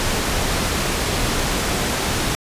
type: low-pass noise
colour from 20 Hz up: pink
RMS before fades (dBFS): -21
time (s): 0-2.35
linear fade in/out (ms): 0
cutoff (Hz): 10000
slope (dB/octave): 12
effects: resampled to 32000 Hz